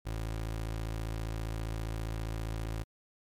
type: tone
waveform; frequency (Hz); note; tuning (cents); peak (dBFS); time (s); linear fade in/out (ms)
25% pulse; 55; A1; 0; -30; 0.05-2.84; 20
effects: MP3 96 kbps